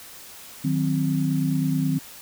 sine chord, C diminished, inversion first, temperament equal, 155.56 / 185 / 261.6 Hz, Eb3 / Gb3 / C4, 0 / 0 / 0 cents, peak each -23 / -28 / -24 dBFS, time 0.64-1.99 s, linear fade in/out 10 ms, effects white hiss -43 dBFS RMS until 2.21 s

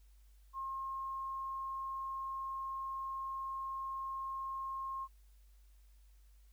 sine tone, 1071 Hz, C6, 40 cents sharp, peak -38 dBFS, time 0.53-5.08 s, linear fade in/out 50 ms, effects added 50 Hz sine -59 dBFS peak until 6.52 s + white hiss -75 dBFS RMS until 6.52 s

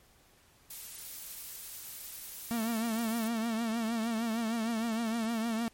blue noise, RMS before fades -43 dBFS, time 0.7-3.28 s, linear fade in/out 5 ms
45% pulse tone with vibrato, 227.1 Hz, A#3, 45 cents flat, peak -30 dBFS, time 2.51-5.68 s, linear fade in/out 0 ms, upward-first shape triangle, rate 6.5 Hz, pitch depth 84 cents each way
effects pink hiss -63 dBFS RMS until 5.73 s + MP3 64 kbps

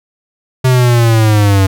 square linear sweep, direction down, 130 to 94.8 Hz, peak -7 dBFS, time 0.64-1.67 s, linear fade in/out 10 ms, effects none

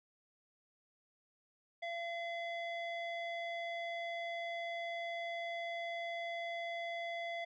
square tone with low-pass filter, 681 Hz, F5, 44 cents flat, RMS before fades -41 dBFS, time 1.82-7.45 s, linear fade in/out 10 ms, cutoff 2700 Hz, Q 5.6, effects none

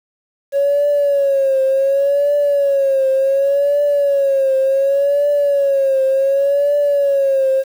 triangle tone with vibrato, 555 Hz, C#5, 2 cents sharp, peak -8 dBFS, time 0.52-7.64 s, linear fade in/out 50 ms, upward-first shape triangle, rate 0.68 Hz, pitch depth 82 cents each way, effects tanh soft clip ceiling -9 dBFS + 7-bit

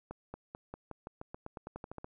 accelerating click train, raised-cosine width 1 ms, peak -28 dBFS, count 16, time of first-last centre 0.11-2.045 s, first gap 230 ms, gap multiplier 0.91, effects none

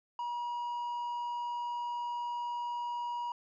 triangle tone, 959 Hz, A#5, 49 cents sharp, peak -32 dBFS, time 0.19-3.32 s, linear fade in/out 2 ms, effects resampled to 16000 Hz

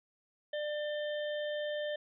harmonic tone with a mistuned harmonic, 596 Hz, D5, 25 cents sharp, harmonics 1 / 3 / 5 / 6, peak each -34 / -43 / -46 / -50 dBFS, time 0.53-1.96 s, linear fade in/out 5 ms, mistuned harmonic 5, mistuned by +81 cents, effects none

